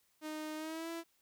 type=tone with pitch glide; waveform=sawtooth; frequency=308.8 to 332.9 Hz; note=D#4 to E4; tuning=-13 to +17 cents; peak=-36 dBFS; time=0.21-1.04 s; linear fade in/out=50 ms; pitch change=+130 cents; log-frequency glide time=0.56-0.9 s; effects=white hiss -74 dBFS RMS until 1.21 s